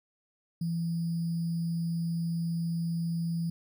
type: tone with sample-and-hold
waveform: sine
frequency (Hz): 167.4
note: E3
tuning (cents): +27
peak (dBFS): -28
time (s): 0.61-3.5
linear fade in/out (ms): 5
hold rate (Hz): 4900
effects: none